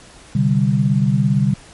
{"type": "chord", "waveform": "sine", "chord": "C suspended second", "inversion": "none", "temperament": "equal with one note detuned", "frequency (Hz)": [129.24, 146.83, 196], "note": ["C3", "D3", "G3"], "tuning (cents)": [-21, 0, 0], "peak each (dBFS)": -17, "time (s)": [0.35, 1.54], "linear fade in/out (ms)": 5, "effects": ["pink hiss -43 dBFS RMS until 1.73 s", "MP3 48 kbps"]}